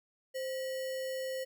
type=tone with sample-and-hold; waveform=sine; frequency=523.3 Hz; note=C5; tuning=in tune; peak=-34 dBFS; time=0.34-1.45 s; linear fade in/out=20 ms; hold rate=2450 Hz; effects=none